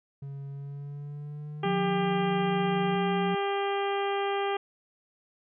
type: tone with pitch glide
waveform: triangle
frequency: 139 to 156.02 Hz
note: C#3 to D#3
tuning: +5 to +5 cents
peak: -34 dBFS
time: 0.22-2.96 s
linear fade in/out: 5 ms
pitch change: +200 cents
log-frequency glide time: 0.5-2.09 s
type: harmonic tone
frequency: 398.4 Hz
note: G4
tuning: 28 cents sharp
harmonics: 1 / 2 / 3 / 4 / 5 / 6 / 7 / 8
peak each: -29 / -31 / -36 / -41 / -41 / -43 / -43 / -42 dBFS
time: 1.63-4.57 s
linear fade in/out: 5 ms
type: tone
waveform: sine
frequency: 180.6 Hz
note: F#3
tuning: 42 cents flat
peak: -28 dBFS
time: 1.65-3.35 s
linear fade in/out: 5 ms
effects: none